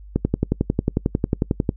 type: click train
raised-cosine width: 3 ms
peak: -5 dBFS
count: 18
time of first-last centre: 0.16-1.692 s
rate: 11.1 Hz
effects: noise-tail reverb RT60 0.1 s tail -25 dB re dry + added 50 Hz sine -38 dBFS peak until 1.76 s